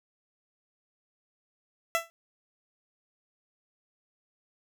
15% pulse tone with exponential decay, 667 Hz, E5, 20 cents sharp, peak -15 dBFS, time 1.95-2.1 s, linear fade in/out 0 ms, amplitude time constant 31 ms, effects none

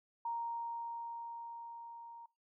sine tone with level ramp, 932.3 Hz, A#5, in tune, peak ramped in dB -35 to -49 dBFS, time 0.25-2.26 s, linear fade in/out 5 ms, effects noise-tail reverb RT60 0.3 s tail -24 dB re dry

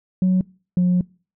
sine tone pair in turn, 185 / 179.53 Hz, F#3 / F3, 0 / +48 cents, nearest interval minor second, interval 52 cents, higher first, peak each -12 dBFS, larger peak neither, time 0.22-0.41 / 0.77-1.01 s, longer second, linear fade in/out 2 ms, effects noise-tail reverb RT60 0.4 s tail -26 dB re dry + tanh soft clip ceiling -12 dBFS

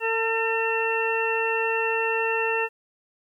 harmonic tone, 450.9 Hz, A4, 42 cents sharp, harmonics 1 / 2 / 3 / 4 / 6, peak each -26 / -29 / -34 / -29 / -27 dBFS, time 0-2.69 s, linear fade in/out 50 ms, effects 10-bit

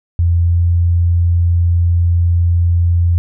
sine tone with pitch glide, 85.4 to 86.14 Hz, F2 to F2, -38 to -23 cents, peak -9 dBFS, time 0.19-3.18 s, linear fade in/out 0 ms, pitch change +15 cents, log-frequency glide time 0.43-0.59 s, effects none

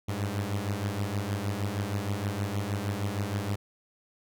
sawtooth beating tone pair, 98 / 104.4 Hz, G2 / G#2, 0 / +10 cents, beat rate 6.4 Hz, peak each -28 dBFS, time 0.08-3.56 s, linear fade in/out 10 ms, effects none

